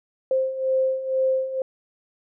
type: beating tone pair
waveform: sine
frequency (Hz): 523.3 / 525.4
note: C5 / C5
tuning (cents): 0 / +7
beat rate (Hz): 2.1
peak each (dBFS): -26 / -21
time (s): 0.31-1.62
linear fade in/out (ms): 2
effects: none